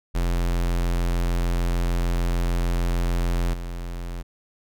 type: tone with level steps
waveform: square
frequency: 43.35 Hz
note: F1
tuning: 12 cents flat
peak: -21 / -30 dBFS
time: 0.14-4.23 s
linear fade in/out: 20 ms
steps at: 3.53 s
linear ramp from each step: 10 ms
effects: none